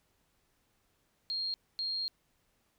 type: tone bursts at uneven times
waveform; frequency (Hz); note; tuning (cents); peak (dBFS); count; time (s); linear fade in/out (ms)
sine; 4232; C8; +19; -32; 2; 1.3-1.54 / 1.79-2.08; 0
effects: pink hiss -74 dBFS RMS until 2.78 s